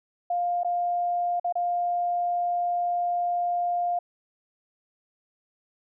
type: tone with dropouts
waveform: sine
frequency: 703 Hz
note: F5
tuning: 11 cents sharp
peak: -23 dBFS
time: 0.3-3.99 s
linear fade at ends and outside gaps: 5 ms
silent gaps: 0.634-0.646 / 1.398-1.444 / 1.525-1.554 s
effects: none